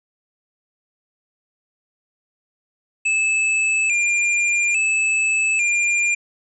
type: tone with vibrato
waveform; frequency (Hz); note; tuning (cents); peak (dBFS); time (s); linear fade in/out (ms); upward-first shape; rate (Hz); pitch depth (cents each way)
square; 2504; D#7; +10; -17; 3.05-6.15; 10; square; 0.59; 75
effects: resampled to 22050 Hz